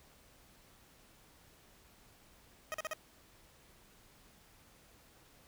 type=tone bursts; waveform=15% pulse; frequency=627 Hz; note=D#5; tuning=13 cents sharp; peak=-30 dBFS; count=4; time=2.72-2.934 s; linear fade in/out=0 ms; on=22 ms; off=42 ms; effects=pink hiss -63 dBFS RMS until 5.47 s